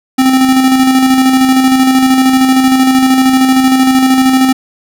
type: tone with tremolo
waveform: square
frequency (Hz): 261.6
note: C4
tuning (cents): 0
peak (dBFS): -5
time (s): 0.18-4.53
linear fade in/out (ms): 10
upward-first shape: square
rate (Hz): 13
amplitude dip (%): 35
effects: none